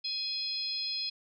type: harmonic tone with a mistuned harmonic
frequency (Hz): 837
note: G#5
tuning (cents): +13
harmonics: 3 / 4 / 5 / 6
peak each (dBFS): -45 / -42 / -35 / -35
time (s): 0.04-1.1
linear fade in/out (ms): 10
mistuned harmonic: 6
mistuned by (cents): +17
effects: none